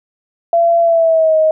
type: tone with pitch glide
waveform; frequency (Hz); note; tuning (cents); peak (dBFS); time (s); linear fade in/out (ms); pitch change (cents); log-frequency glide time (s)
sine; 678 to 629; E5 to D#5; +49 to +19; -8; 0.53-1.51; 2; -130; 0.81-1.37
effects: none